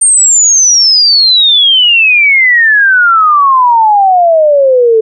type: exponential sweep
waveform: sine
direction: down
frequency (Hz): 8870 to 434.6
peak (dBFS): -3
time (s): 0.01-5.01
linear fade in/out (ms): 10
effects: none